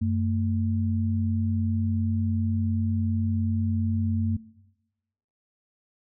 sine tone pair together, 94.3 / 224.3 Hz, F#2 / A3, +33 / +34 cents, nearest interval octave + minor third, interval 1501 cents, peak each -24 / -26 dBFS, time 0.01-4.37 s, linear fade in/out 10 ms, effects noise-tail reverb RT60 1.0 s tail -20 dB re dry

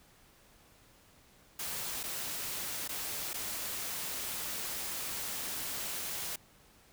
white noise with dropouts, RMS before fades -38 dBFS, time 1.59-6.36 s, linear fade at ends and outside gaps 5 ms, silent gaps 2.032-2.036 / 2.878-2.89 / 3.333-3.34 s, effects pink hiss -62 dBFS RMS until 6.92 s

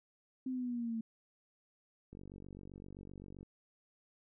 sine exponential sweep, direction down, 261.6 to 222.9 Hz, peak -35 dBFS, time 0.46-1.01 s, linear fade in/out 5 ms
click train, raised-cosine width 3 ms, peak -38 dBFS, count 63, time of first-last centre 2.13-3.43 s, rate 47.7 Hz
effects none

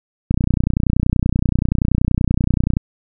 click train, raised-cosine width 5 ms, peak -3 dBFS, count 76, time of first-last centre 0.31-2.769 s, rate 30.5 Hz, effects none

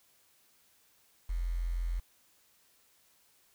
sine tone with quantisation, 43.01 Hz, F1, 26 cents flat, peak -30 dBFS, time 1.29-2 s, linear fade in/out 10 ms, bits 9, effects white hiss -67 dBFS RMS until 3.54 s

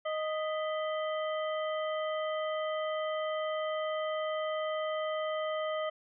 harmonic tone with a mistuned harmonic, 622.3 Hz, D#5, in tune, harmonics 1 / 2 / 3 / 5, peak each -32 / -38 / -43 / -45 dBFS, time 0.05-5.9 s, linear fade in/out 10 ms, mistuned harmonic 3, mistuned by +110 cents, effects none

